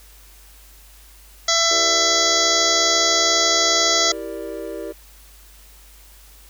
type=harmonic tone; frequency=668 Hz; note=E5; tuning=23 cents sharp; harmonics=1 / 2 / 3 / 5 / 6 / 7 / 8 / 9 / 10; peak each=-24 / -24 / -24 / -24 / -24 / -24 / -24 / -24 / -24 dBFS; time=1.48-4.12 s; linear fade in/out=5 ms
type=chord; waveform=triangle; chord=E half-diminished seventh; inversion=none; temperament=equal; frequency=329.6 / 392 / 466.2 / 587.3 Hz; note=E4 / G4 / Bb4 / D5; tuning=0 / 0 / 0 / 0 cents; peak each=-31 dBFS; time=1.7-4.93 s; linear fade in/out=20 ms
effects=added 50 Hz sine -46 dBFS peak until 6.49 s + white hiss -49 dBFS RMS until 6.49 s